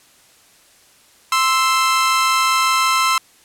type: tone pair together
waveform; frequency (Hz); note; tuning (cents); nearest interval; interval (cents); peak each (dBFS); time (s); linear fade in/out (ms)
sawtooth; 1046.5 / 1319.5; C6 / E6; 0 / +1; major third; 401; -13; 1.32-3.18; 2
effects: white hiss -51 dBFS RMS until 3.44 s + low-pass 11000 Hz 12 dB/octave